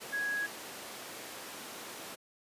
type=tone in noise; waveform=sine; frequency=1661.2 Hz; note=G#6; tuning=in tune; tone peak=-31 dBFS; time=0.12-0.47 s; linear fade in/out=20 ms; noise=pink; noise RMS=-43 dBFS; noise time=0-2.16 s; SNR=+9 dB; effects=high-pass 300 Hz 12 dB/octave + resampled to 32000 Hz